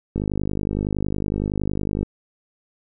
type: click train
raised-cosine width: 3 ms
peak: -11 dBFS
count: 96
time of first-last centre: 0.16-2.03 s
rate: 50.8 Hz
effects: none